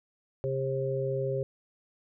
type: harmonic tone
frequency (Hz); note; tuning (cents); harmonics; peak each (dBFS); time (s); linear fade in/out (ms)
133.8; C3; +39; 1 / 3 / 4; -32 / -32 / -32; 0.44-1.43; 0
effects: none